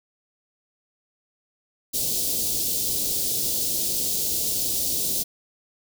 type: band-stop noise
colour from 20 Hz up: white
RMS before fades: -25 dBFS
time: 1.93-5.24 s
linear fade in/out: 20 ms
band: 540 to 3800 Hz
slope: 24 dB/octave
effects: none